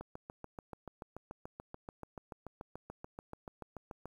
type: click train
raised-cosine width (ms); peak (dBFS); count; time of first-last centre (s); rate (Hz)
1; -30; 29; 0.01-4.056; 6.92
effects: 10-bit